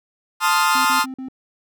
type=chord; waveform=40% pulse; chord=F dominant seventh; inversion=first; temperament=equal; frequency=880 / 1046.5 / 1244.5 / 1396.9 Hz; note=A5 / C6 / Eb6 / F6; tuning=0 / 0 / 0 / 0 cents; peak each=-20 dBFS; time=0.4-1.06 s; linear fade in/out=50 ms
type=tone bursts; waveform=triangle; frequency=261.6 Hz; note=C4; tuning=in tune; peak=-26 dBFS; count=4; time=0.75-1.285 s; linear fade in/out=2 ms; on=100 ms; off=45 ms
effects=none